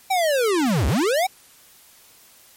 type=linear two-way sweep; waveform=square; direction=down then up; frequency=785 to 57 to 785 Hz; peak=-18 dBFS; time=0.1-1.27 s; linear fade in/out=10 ms; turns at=0.87 s; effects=white hiss -51 dBFS RMS until 2.56 s + MP3 64 kbps